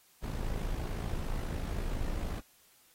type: noise with amplitude modulation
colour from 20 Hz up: brown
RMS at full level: -32 dBFS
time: 0.22-2.41 s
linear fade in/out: 20 ms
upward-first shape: sine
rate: 53.8 Hz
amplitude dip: 55%
effects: white hiss -64 dBFS RMS until 2.94 s + AAC 48 kbps